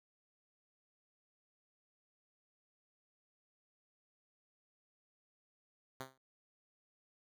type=tone with exponential decay; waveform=5% pulse; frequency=131.7 Hz; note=C3; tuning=12 cents sharp; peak=-29 dBFS; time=6-6.18 s; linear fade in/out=2 ms; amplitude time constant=37 ms; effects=none